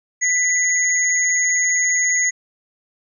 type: tone pair together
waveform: sine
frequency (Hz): 1989 / 6663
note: B6 / G#8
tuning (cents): +12 / +5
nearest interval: octave + major sixth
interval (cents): 2093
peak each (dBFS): -18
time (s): 0.21-2.31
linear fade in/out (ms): 20
effects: none